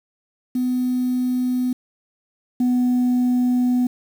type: tone pair in turn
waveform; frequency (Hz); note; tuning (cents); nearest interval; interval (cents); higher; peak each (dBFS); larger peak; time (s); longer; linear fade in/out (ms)
sine; 251 / 248.1; B3 / B3; +28 / +8; unison; 20; first; -17 / -13; second; 0.55-1.73 / 2.6-3.87; second; 5
effects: tanh soft clip ceiling -14 dBFS + 7-bit